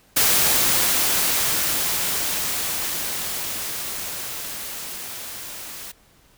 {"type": "noise with level ramp", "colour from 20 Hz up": "white", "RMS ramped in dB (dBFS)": [-17, -36], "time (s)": [0.16, 5.92], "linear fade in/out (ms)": 10, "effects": ["pink hiss -56 dBFS RMS until 6.37 s"]}